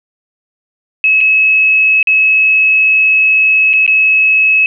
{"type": "tone with dropouts", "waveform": "sine", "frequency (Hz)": 2578, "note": "E7", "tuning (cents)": -39, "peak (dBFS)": -6, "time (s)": [1.04, 4.66], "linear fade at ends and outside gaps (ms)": 1, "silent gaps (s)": [[1.206, 1.211], [2.028, 2.072], [3.732, 3.736], [3.864, 3.877]], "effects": []}